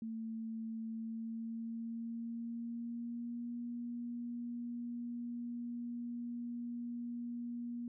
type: tone with pitch glide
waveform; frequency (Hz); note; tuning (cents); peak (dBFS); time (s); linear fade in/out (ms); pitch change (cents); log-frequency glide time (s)
sine; 224.2 to 238.9; A3 to A#3; +33 to +43; -39; 0.02-7.88; 2; +110; 0.87-3.56
effects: none